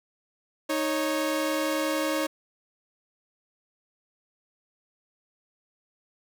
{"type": "tone pair together", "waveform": "sawtooth", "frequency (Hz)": [311.1, 551.3], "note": ["D#4", "C#5"], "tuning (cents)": [0, -10], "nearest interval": "minor seventh", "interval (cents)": 990, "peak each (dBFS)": -24, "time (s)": [0.69, 2.27], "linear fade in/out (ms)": 10, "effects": []}